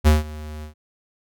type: tone with ADSR envelope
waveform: square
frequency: 76.3 Hz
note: D#2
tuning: 33 cents flat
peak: -10 dBFS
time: 0.04-0.74 s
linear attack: 31 ms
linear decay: 160 ms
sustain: -22 dB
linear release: 110 ms
effects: none